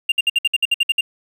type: tone bursts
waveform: triangle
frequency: 2794 Hz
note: F7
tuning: in tune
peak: -11 dBFS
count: 11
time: 0.09-1.01 s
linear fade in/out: 5 ms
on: 30 ms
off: 59 ms
effects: none